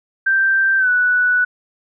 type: tone with pitch glide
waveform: sine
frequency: 1568 to 1480 Hz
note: G6 to F#6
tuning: 0 to 0 cents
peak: -12 dBFS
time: 0.26-1.45 s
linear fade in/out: 10 ms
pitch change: -100 cents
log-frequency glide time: 0.78-0.89 s
effects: none